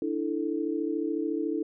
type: chord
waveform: sine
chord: D suspended second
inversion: none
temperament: equal with one note detuned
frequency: 295.7 / 329.6 / 440 Hz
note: D4 / E4 / A4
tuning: +12 / 0 / 0 cents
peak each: -31 / -30 / -33 dBFS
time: 0.02-1.63 s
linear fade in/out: 2 ms
effects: none